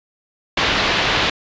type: low-pass noise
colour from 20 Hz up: white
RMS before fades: -18 dBFS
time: 0.57-1.3 s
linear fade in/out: 5 ms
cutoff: 3800 Hz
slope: 24 dB/octave
effects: resampled to 16000 Hz